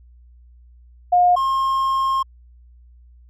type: tone pair in turn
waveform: sine / triangle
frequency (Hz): 714 / 1069.8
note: F5 / C6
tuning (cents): +38 / +38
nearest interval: perfect fifth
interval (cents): 700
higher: second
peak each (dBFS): -11 / -15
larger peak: first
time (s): 1.12-1.36 / 1.36-2.23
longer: second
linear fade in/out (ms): 10
effects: added 60 Hz sine -45 dBFS peak until 3.29 s